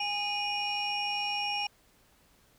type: tone cluster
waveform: sine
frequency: 821 / 2465 / 2883 / 5530 Hz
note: G#5 / D#7 / F#7 / F8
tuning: -20 / -17 / -46 / -18 cents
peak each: -33 / -33 / -35 / -36 dBFS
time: 0-1.67 s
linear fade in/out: 5 ms
effects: tanh soft clip ceiling -23 dBFS + pink hiss -64 dBFS RMS until 2.58 s